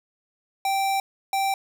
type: tone bursts at uneven times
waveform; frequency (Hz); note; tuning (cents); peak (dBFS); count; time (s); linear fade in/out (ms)
square; 781; G5; -7; -22; 2; 0.65-1 / 1.33-1.54; 2
effects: none